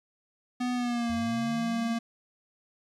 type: tone with pitch glide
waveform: square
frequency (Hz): 247.7 to 231.1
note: B3 to A#3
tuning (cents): +5 to -15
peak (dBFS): -28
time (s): 0.6-1.99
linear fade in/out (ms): 10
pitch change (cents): -120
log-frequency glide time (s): 0.74-1.14
type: linear sweep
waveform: sine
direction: up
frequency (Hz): 77.78 to 224.3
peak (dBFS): -38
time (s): 1.09-1.96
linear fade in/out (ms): 10
effects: low-pass 7000 Hz 12 dB/octave + 11-bit